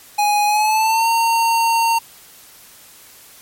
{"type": "tone with pitch glide", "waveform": "square", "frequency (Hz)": [830.6, 916.3], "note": ["G#5", "A#5"], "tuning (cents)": [0, -30], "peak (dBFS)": -14, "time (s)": [0.18, 1.99], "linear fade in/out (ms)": 10, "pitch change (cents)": 170, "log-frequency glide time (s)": [0.46, 1.08], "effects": ["white hiss -44 dBFS RMS until 3.41 s", "MP3 64 kbps"]}